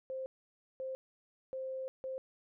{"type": "tone bursts at uneven times", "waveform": "sine", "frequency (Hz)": 525, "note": "C5", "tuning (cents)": 6, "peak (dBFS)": -37, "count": 4, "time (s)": [[0.1, 0.26], [0.8, 0.95], [1.53, 1.88], [2.04, 2.18]], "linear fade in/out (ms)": 0, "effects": []}